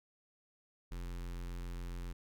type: tone with notch filter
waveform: square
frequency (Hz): 43.65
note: F1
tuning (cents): 0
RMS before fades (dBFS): -42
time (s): 0.91-2.13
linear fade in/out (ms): 10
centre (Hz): 650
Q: 2
effects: none